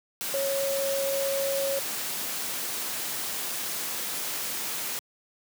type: tone in noise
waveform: sine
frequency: 550 Hz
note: C#5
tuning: 14 cents flat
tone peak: -26 dBFS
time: 0.34-1.79 s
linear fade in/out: 0 ms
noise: white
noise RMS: -32 dBFS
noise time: 0.21-4.99 s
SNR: +3 dB
effects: high-pass 150 Hz 12 dB/octave